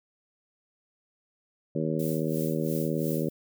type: harmonic tone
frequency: 78.9 Hz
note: D#2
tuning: 25 cents sharp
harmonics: 2 / 3 / 4 / 5 / 6 / 7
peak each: -30 / -32 / -33 / -34 / -35 / -35 dBFS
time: 1.75-3.29 s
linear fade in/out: 5 ms
type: noise with tremolo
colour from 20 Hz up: violet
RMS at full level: -39 dBFS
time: 1.99-3.3 s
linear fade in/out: 5 ms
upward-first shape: sine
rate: 2.9 Hz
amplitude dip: 80%
effects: none